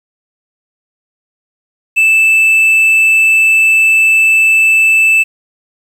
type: tone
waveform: triangle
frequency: 2637 Hz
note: E7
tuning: in tune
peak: -4 dBFS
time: 1.96-5.24 s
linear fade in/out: 20 ms
effects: 7-bit